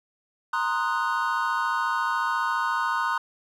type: chord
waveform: triangle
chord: C half-diminished seventh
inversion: third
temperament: equal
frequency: 932.3 / 1046.5 / 1244.5 / 1480 Hz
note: Bb5 / C6 / Eb6 / Gb6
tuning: 0 / 0 / 0 / 0 cents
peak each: -27 dBFS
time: 0.53-3.18 s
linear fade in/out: 5 ms
effects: none